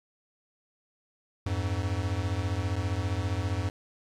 square beating tone pair, 87.31 / 102.31 Hz, F2 / G#2, 0 / -25 cents, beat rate 15 Hz, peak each -31 dBFS, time 1.46-3.7 s, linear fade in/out 5 ms, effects low-pass 7000 Hz 12 dB/octave + 10-bit

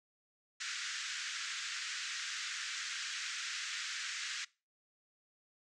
pink band-pass noise, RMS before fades -41 dBFS, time 0.6-4.45 s, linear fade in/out 10 ms, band 1400 to 7400 Hz, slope 48 dB/octave, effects noise-tail reverb RT60 0.3 s tail -22 dB re dry

